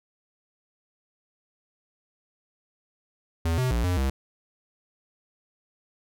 square tone with pitch steps, 82.7 / 127.9 / 58.4 / 89.6 / 66.9 Hz, E2 / C3 / A#1 / F2 / C2, +6 / -39 / +4 / +45 / +39 cents, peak -23 dBFS, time 3.45-4.1 s, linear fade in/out 5 ms, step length 130 ms, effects none

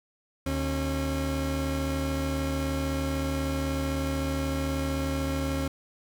30% pulse tone pair together, 76.13 / 271.3 Hz, D#2 / C#4, -37 / -37 cents, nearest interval octave + minor seventh, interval 2200 cents, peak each -27 dBFS, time 0.46-5.68 s, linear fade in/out 5 ms, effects none

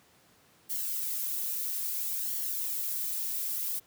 violet noise with flanger, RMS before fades -33 dBFS, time 0.69-3.8 s, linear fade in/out 20 ms, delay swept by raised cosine 0.79 to 2.59 ms, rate 0.6 Hz, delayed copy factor -0.5, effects pink hiss -62 dBFS RMS until 3.86 s + high-pass 100 Hz 12 dB/octave

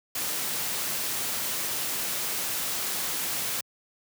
white noise, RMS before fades -30 dBFS, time 0.15-3.61 s, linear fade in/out 5 ms, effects high-pass 100 Hz 12 dB/octave

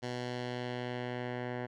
10% pulse tone with low-pass filter sweep, 123.47 Hz, B2, in tune, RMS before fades -38 dBFS, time 0.02-1.67 s, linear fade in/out 20 ms, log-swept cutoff 5500 to 1800 Hz, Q 1.2, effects none

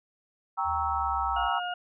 sine chord, G diminished seventh, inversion none, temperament equal with one note detuned, 784 / 932.3 / 1108.7 / 1306.4 Hz, G5 / Bb5 / Db6 / Fb6, 0 / 0 / 0 / -16 cents, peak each -31 / -31 / -35 / -30 dBFS, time 0.57-1.6 s, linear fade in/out 20 ms
sine exponential sweep, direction down, 82.41 to 59.9 Hz, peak -37 dBFS, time 0.64-1.5 s, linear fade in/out 50 ms
harmonic tone, 714 Hz, F5, 38 cents sharp, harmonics 1 / 2 / 4, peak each -32 / -35 / -38 dBFS, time 1.36-1.74 s, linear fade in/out 5 ms
effects none

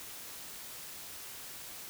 silence, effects white hiss -46 dBFS RMS until 1.89 s

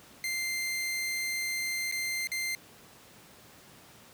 sawtooth tone with dropouts, 2089 Hz, C7, 3 cents flat, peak -27 dBFS, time 0.24-2.55 s, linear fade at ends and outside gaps 1 ms, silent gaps 1.914-1.923 / 2.272-2.317 s, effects pink hiss -54 dBFS RMS until 4.13 s + high-pass 100 Hz 12 dB/octave

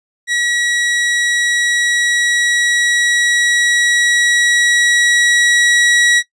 sawtooth tone with level ramp, 1920 Hz, B6, 49 cents flat, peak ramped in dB -10 to -5 dBFS, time 0.27-6.23 s, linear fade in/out 50 ms, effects noise-tail reverb RT60 0.1 s tail -20 dB re dry + resampled to 22050 Hz

